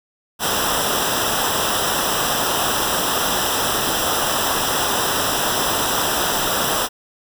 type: noise with comb filter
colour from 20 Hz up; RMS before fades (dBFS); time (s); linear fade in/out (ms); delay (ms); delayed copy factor
pink; -20; 0.39-6.89; 50; 0.45; -0.85
effects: none